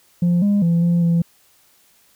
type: tone with pitch steps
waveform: sine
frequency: 174.4 / 203.4 / 169.3 / 172.1 / 169.1 Hz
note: F3 / G#3 / E3 / F3 / E3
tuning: -2 / -36 / +46 / -25 / +44 cents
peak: -11 dBFS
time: 0.22-1.22 s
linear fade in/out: 5 ms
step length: 200 ms
effects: tanh soft clip ceiling -12 dBFS + white hiss -56 dBFS RMS until 2.15 s